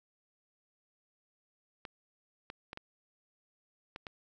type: clicks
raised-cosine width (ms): 0.3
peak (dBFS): -26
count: 6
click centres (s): 1.852 / 2.501 / 2.731 / 2.774 / 3.961 / 4.068
effects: none